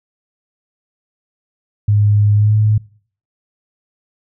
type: tone with pitch glide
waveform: sine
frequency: 103.83 to 107 Hz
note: G#2 to A2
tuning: 0 to -48 cents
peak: -9 dBFS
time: 1.88-2.78 s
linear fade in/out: 5 ms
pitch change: +52 cents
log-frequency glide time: 2.35-2.54 s
effects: noise-tail reverb RT60 0.5 s tail -23 dB re dry